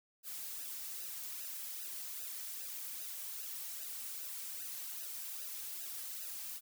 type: noise with flanger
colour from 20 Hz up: blue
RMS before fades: -44 dBFS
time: 0.23-6.61 s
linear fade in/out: 50 ms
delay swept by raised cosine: 0.89 to 2.89 ms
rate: 2.5 Hz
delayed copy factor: -0.85
effects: none